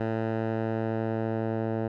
10% pulse tone with low-pass filter sweep, 111.9 Hz, A2, 30 cents sharp, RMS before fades -29 dBFS, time 0-1.88 s, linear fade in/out 5 ms, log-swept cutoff 1500 to 960 Hz, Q 0.72, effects none

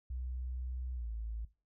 sine tone with pitch glide, 62.8 to 55.31 Hz, B1 to A1, +30 to +10 cents, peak -37 dBFS, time 0.1-1.45 s, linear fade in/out 5 ms, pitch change -220 cents, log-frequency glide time 0.94-1.1 s, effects noise-tail reverb RT60 0.3 s tail -18 dB re dry

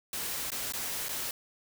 white noise with dropouts, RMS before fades -35 dBFS, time 0.13-1.31 s, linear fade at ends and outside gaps 2 ms, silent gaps 0.504-0.518 / 0.723-0.735 / 1.085-1.091 s, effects none

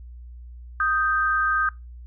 sine tone pair together, 1244.5 / 1568 Hz, D#6 / G6, 0 / 0 cents, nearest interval major third, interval 400 cents, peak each -22 dBFS, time 0.8-1.69 s, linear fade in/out 2 ms, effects noise-tail reverb RT60 0.2 s tail -21 dB re dry + added 60 Hz sine -38 dBFS peak until 2.06 s

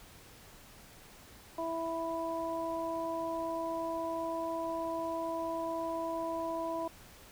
harmonic tone, 329.6 Hz, E4, in tune, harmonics 1 / 2 / 3, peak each -39 / -36 / -38 dBFS, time 1.58-6.88 s, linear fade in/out 5 ms, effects pink hiss -55 dBFS RMS until 7.31 s

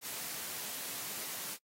white high-pass noise, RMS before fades -41 dBFS, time 0.01-1.58 s, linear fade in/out 50 ms, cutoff 110 Hz, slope 24 dB/octave, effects noise-tail reverb RT60 0.1 s tail -24 dB re dry + AAC 48 kbps

